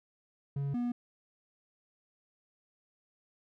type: tone pair in turn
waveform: triangle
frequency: 140 / 242.1 Hz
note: C#3 / B3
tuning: +18 / -34 cents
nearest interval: major sixth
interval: 948 cents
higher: second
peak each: -29 / -28 dBFS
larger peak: second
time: 0.56-0.74 / 0.74-0.92 s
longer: neither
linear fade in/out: 5 ms
effects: none